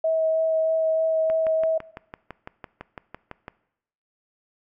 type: tone with vibrato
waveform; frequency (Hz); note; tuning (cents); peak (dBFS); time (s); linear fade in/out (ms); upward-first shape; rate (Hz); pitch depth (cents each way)
sine; 642; E5; -46; -19; 0.04-1.78; 5; sine; 3.2; 9
type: click train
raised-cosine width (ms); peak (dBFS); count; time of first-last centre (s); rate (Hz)
0.5; -20; 14; 1.3-3.481; 5.96
effects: noise-tail reverb RT60 0.8 s tail -20 dB re dry